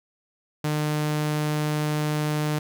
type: tone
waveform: sawtooth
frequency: 151.1 Hz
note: D3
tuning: 50 cents sharp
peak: -19 dBFS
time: 0.64-2.59 s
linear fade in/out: 5 ms
effects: none